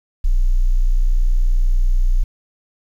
sine tone, 30.33 Hz, B0, 30 cents flat, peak -11 dBFS, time 0.24-2.24 s, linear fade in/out 10 ms, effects 8-bit

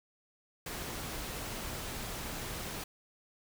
pink noise, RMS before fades -40 dBFS, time 0.66-2.84 s, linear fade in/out 5 ms, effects none

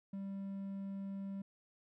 triangle tone, 196 Hz, G3, in tune, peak -38 dBFS, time 0.13-1.42 s, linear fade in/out 5 ms, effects none

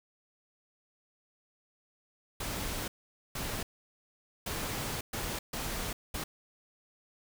pink noise bursts at uneven times, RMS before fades -36 dBFS, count 6, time 2.4-2.88 / 3.35-3.63 / 4.46-5.01 / 5.13-5.39 / 5.53-5.93 / 6.14-6.24 s, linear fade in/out 5 ms, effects none

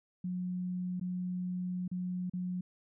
sine tone with dropouts, 181 Hz, F#3, 38 cents flat, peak -33 dBFS, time 0.24-2.61 s, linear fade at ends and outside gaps 5 ms, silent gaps 0.998-1.011 / 1.879-1.914 / 2.298-2.335 s, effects none

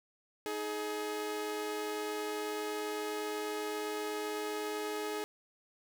sawtooth tone pair together, 313.6 / 421.5 Hz, D#4 / G#4, +14 / +26 cents, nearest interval perfect fourth, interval 512 cents, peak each -38 / -32 dBFS, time 0.46-5.24 s, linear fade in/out 0 ms, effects none

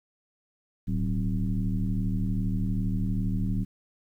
sine tone with frequency modulation, 110 Hz, A2, in tune, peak -24 dBFS, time 0.87-3.65 s, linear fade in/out 20 ms, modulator 77.5 Hz, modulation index 1.5, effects 10-bit

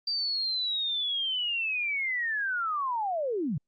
sine linear sweep, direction down, 4699 to 123.47 Hz, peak -27 dBFS, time 0.07-3.58 s, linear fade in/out 5 ms, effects Opus 48 kbps

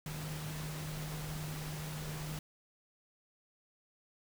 sine tone in noise, 153.3 Hz, D#3, 25 cents flat, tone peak -40 dBFS, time 0.06-2.39 s, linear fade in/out 2 ms, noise pink, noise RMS -45 dBFS, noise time 0.06-2.39 s, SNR +2 dB, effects none

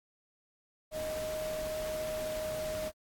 sine tone in noise, 622.3 Hz, D#5, in tune, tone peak -34 dBFS, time 0.91-2.92 s, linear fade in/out 50 ms, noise pink, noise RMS -43 dBFS, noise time 0.91-2.92 s, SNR +6 dB, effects AAC 64 kbps

